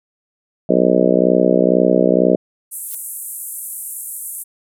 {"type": "harmonic tone", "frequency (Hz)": 62.1, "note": "B1", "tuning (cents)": 10, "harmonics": [3, 4, 5, 6, 7, 8, 9, 10], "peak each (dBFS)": [-19, -19, -19, -19, -19, -19, -19, -19], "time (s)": [0.69, 2.36], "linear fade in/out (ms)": 5}
{"type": "band-pass noise", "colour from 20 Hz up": "white", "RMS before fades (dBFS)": -29, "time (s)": [2.71, 4.44], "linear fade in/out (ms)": 20, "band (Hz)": [8300, 13000], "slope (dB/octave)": 48}
{"type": "noise with exponential growth", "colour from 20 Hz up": "violet", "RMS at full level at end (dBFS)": -26, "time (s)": [2.8, 2.95], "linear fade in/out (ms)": 5, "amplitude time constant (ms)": 32}
{"effects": []}